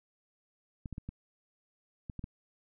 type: clicks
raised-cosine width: 5 ms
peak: -27 dBFS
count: 7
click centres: 0.858 / 0.927 / 0.981 / 1.09 / 2.098 / 2.193 / 2.241 s
effects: none